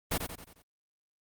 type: noise with echo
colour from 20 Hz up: pink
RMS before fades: -29 dBFS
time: 0.11-0.18 s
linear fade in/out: 10 ms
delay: 89 ms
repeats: 5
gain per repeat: -6 dB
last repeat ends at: 0.625 s
effects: Opus 32 kbps